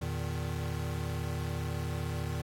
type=tone cluster; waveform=square; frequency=82.7 / 116.7 / 154.7 Hz; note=E2 / A#2 / D#3; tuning=+6 / +2 / -10 cents; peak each=-37 / -38 / -38 dBFS; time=0.01-2.42 s; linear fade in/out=10 ms; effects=AAC 64 kbps